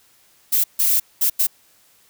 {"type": "noise bursts at uneven times", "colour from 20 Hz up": "violet", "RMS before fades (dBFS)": -17, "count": 4, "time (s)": [[0.52, 0.64], [0.79, 1], [1.21, 1.3], [1.39, 1.47]], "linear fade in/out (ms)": 10, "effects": ["white hiss -56 dBFS RMS until 2.09 s"]}